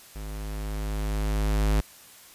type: tone with level ramp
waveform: square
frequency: 52.1 Hz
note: G#1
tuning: 6 cents sharp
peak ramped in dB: -35 to -20 dBFS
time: 0.15-1.81 s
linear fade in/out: 10 ms
effects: white hiss -50 dBFS RMS until 2.34 s + resampled to 32000 Hz